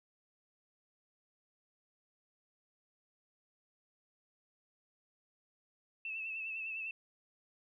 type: tone with vibrato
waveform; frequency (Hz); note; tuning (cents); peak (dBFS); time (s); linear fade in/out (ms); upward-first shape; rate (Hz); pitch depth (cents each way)
sine; 2632; E7; -3; -38; 6.05-6.91; 2; sine; 9.9; 45
effects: 13-bit